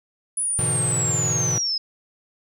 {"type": "linear sweep", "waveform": "sine", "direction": "down", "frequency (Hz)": [9956, 5070], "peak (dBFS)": -21, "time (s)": [0.37, 1.78], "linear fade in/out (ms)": 5}
{"type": "chord", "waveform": "square", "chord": "E dominant seventh", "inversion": "first", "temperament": "equal", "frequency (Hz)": [103.83, 123.47, 146.83, 164.81], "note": ["G#2", "B2", "D3", "E3"], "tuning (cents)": [0, 0, 0, 0], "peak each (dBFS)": [-32, -28, -32, -31], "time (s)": [0.59, 1.58], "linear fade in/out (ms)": 0}
{"effects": []}